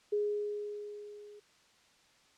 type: tone with level ramp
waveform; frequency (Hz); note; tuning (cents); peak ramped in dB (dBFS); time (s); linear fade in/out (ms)
sine; 415.3; G#4; 0; -27 to -50; 0.12-1.4; 10
effects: white hiss -65 dBFS RMS until 2.37 s + low-pass 6000 Hz 12 dB/octave